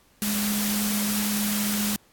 sine tone in noise, 207.7 Hz, G#3, in tune, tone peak -25 dBFS, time 0.22-1.96 s, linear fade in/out 0 ms, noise white, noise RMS -28 dBFS, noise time 0.22-1.96 s, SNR 0 dB, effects pink hiss -60 dBFS RMS until 2.12 s + AAC 64 kbps

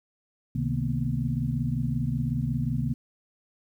sine tone cluster, 65.5 / 127.8 / 153.2 / 228.9 / 245.8 Hz, C2 / C3 / D#3 / A#3 / B3, +2 / -40 / -27 / -31 / -8 cents, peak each -36 / -28 / -30 / -33 / -34 dBFS, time 0.55-2.94 s, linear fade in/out 5 ms, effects 10-bit

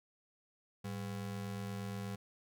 square ring-modulated tone, 151.6 Hz, D#3, 45 cents flat, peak -37 dBFS, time 0.84-2.16 s, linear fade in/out 10 ms, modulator 44.2 Hz, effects none

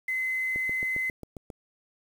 sine tone, 2046 Hz, C7, 39 cents flat, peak -26 dBFS, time 0.08-1.1 s, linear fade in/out 5 ms
click train, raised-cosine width 2 ms, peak -26 dBFS, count 8, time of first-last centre 0.56-1.502 s, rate 7.43 Hz
effects 8-bit

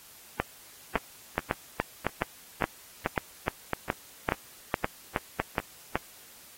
two click trains, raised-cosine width 0.5 ms, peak -10 / -10 dBFS, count 12 / 11, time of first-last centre 0.96-5.582 / 0.4-5.956 s, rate 2.38 / 1.8 Hz, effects white hiss -52 dBFS RMS until 6.57 s + AAC 48 kbps

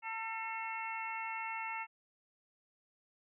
harmonic tone with a mistuned harmonic, 449.2 Hz, A4, 36 cents sharp, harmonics 2 / 3 / 4 / 5 / 6, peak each -41 / -46 / -50 / -43 / -45 dBFS, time 0.02-1.87 s, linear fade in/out 50 ms, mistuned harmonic 5, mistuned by -55 cents, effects none

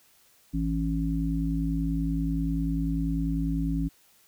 harmonic tone, 55.1 Hz, A1, 3 cents sharp, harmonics 1 / 3 / 5, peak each -29 / -29 / -29 dBFS, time 0.53-3.89 s, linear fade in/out 20 ms, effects white hiss -61 dBFS RMS until 4.27 s

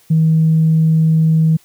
sine tone, 159.8 Hz, D#3, 47 cents sharp, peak -8 dBFS, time 0.1-1.57 s, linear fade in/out 10 ms, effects tanh soft clip ceiling -4 dBFS + white hiss -51 dBFS RMS until 1.64 s

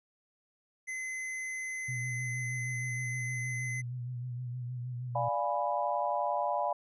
square tone, 2046 Hz, C7, 39 cents flat, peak -36 dBFS, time 0.87-3.82 s, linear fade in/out 20 ms
sine tone with vibrato, 123.47 Hz, B2, in tune, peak -35 dBFS, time 1.88-5.29 s, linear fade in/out 10 ms, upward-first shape sine, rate 6.4 Hz, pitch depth 44 cents each way
sine chord, D diminished seventh, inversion none, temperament equal, 587.3 / 698.5 / 830.6 / 987.8 Hz, D5 / F5 / Ab5 / Cb6, 0 / 0 / 0 / 0 cents, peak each -34 dBFS, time 5.15-6.73 s, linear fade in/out 5 ms
effects resampled to 24000 Hz

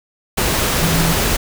sine tone in noise, 164.81 Hz, E3, in tune, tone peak -16 dBFS, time 0.81-1.13 s, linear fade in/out 10 ms, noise pink, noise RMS -17 dBFS, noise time 0.37-1.37 s, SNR -2 dB, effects none

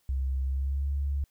sine tone with pitch glide, 66.3 to 70.24 Hz, C2 to C#2, +23 to +23 cents, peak -26 dBFS, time 0.09-1.24 s, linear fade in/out 0 ms, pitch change +100 cents, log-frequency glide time 0.44-0.89 s, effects white hiss -71 dBFS RMS until 1.3 s

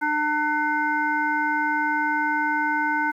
harmonic tone, 300 Hz, D4, 37 cents sharp, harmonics 1 / 3 / 5 / 7, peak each -29 / -24 / -24 / -32 dBFS, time 0.01-3.12 s, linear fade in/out 20 ms, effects 9-bit

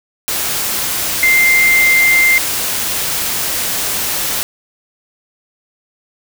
sine tone in noise, 2093 Hz, C7, in tune, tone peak -8 dBFS, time 1.23-2.38 s, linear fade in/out 0 ms, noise white, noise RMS -18 dBFS, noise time 0.28-4.43 s, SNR +7 dB, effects none

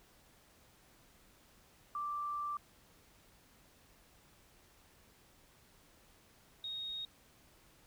sine tone pair in turn, 1174.7 / 3739 Hz, D6 / A#7, 0 / +4 cents, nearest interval octave + minor sixth, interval 2004 cents, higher second, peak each -36 / -39 dBFS, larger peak first, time 1.95-2.57 / 6.64-7.05 s, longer first, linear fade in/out 2 ms, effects pink hiss -65 dBFS RMS until 7.86 s

